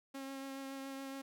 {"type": "tone with vibrato", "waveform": "sawtooth", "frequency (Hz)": 270.9, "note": "C#4", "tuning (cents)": -40, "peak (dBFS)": -39, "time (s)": [0.14, 1.22], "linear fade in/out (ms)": 10, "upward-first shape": "triangle", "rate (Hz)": 7.1, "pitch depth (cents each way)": 17, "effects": []}